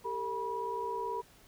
sine tone cluster, 395.8 / 454.3 / 971 Hz, G4 / A#4 / B5, +17 / -45 / -30 cents, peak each -40 / -39 / -35 dBFS, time 0.04-1.22 s, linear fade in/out 20 ms, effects pink hiss -60 dBFS RMS until 1.47 s

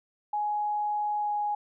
sine tone with pitch glide, 836 to 831.2 Hz, G#5 to G#5, +11 to +1 cents, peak -26 dBFS, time 0.33-1.55 s, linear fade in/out 5 ms, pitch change -10 cents, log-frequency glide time 1.19-1.31 s, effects none

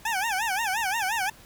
20% pulse tone with vibrato, 832 Hz, G#5, 3 cents sharp, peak -20 dBFS, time 0.05-1.3 s, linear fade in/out 5 ms, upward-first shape sine, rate 5.7 Hz, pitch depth 200 cents each way, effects pink hiss -51 dBFS RMS until 1.45 s

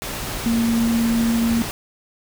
sine tone in noise, 230.8 Hz, A#3, 17 cents flat, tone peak -16 dBFS, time 0.46-1.62 s, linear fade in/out 0 ms, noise pink, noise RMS -28 dBFS, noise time 0.02-1.71 s, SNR +9 dB, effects none

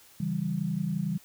sine chord, C# diminished, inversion none, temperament equal, 138.59 / 164.81 / 196 Hz, C#3 / E3 / G3, 0 / 0 / 0 cents, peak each -35 / -30 / -31 dBFS, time 0.2-1.18 s, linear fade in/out 5 ms, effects white hiss -56 dBFS RMS until 1.24 s

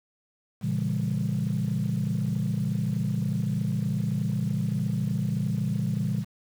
sine chord, A# diminished seventh, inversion none, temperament just, 116.54 / 139.85 / 167.82 / 201.4 Hz, A#2 / C#3 / E3 / G3, 0 / +16 / +31 / +47 cents, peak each -29 dBFS, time 0.61-6.25 s, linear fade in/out 50 ms, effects tanh soft clip ceiling -18 dBFS + 8-bit

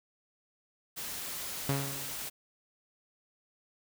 white noise, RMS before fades -39 dBFS, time 0.96-2.3 s, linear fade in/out 20 ms
sawtooth tone with exponential decay, 138.59 Hz, C#3, in tune, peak -22 dBFS, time 1.69-2.29 s, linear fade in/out 2 ms, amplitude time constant 130 ms
effects none

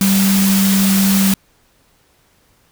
sine tone in noise, 194.5 Hz, G3, 13 cents flat, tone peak -11 dBFS, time 0.01-1.34 s, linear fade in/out 2 ms, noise white, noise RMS -19 dBFS, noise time 0.01-1.34 s, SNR +5 dB, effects pink hiss -56 dBFS RMS until 2.71 s

